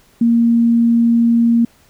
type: tone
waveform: sine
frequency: 233.1 Hz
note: A#3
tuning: in tune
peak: -9 dBFS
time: 0.21-1.65 s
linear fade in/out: 5 ms
effects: pink hiss -52 dBFS RMS until 1.89 s